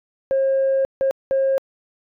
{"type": "tone bursts at uneven times", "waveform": "sine", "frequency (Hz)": 538, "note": "C5", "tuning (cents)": 48, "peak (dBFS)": -14, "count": 3, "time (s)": [[0.31, 0.85], [1.01, 1.11], [1.31, 1.58]], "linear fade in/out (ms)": 0, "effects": ["tanh soft clip ceiling -13 dBFS"]}